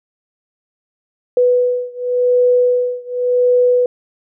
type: beating tone pair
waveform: sine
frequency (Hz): 493.9 / 494.8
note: B4 / B4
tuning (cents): 0 / +3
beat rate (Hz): 0.9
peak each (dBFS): -14 / -15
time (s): 1.37-3.86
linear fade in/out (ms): 2
effects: none